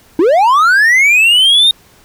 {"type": "linear sweep", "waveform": "triangle", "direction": "up", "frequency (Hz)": [297.3, 3729], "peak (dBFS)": -4, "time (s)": [0.19, 1.71], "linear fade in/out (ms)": 2, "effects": ["pink hiss -46 dBFS RMS until 2.04 s"]}